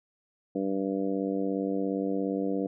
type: harmonic tone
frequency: 97.2 Hz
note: G2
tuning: 14 cents flat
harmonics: 2 / 3 / 4 / 5 / 6 / 7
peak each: -33 / -30 / -36 / -33 / -41 / -41 dBFS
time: 0.55-2.67 s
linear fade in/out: 5 ms
effects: none